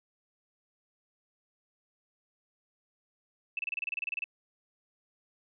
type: tone bursts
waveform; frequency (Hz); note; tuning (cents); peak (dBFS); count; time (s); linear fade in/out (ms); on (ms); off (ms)
sine; 2637; E7; 0; -30; 14; 3.57-4.241; 2; 21; 29
effects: none